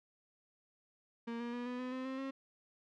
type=tone with pitch steps; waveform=35% pulse; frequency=232.8 / 237.7 / 242.7 / 247.8 / 253 / 258.3 / 263.7 / 269.3 Hz; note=A#3 / A#3 / B3 / B3 / B3 / C4 / C4 / C#4; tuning=-2 / +34 / -30 / +6 / +42 / -22 / +14 / -50 cents; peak=-37 dBFS; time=1.27-2.31 s; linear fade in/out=10 ms; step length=130 ms; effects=low-pass 3000 Hz 12 dB/octave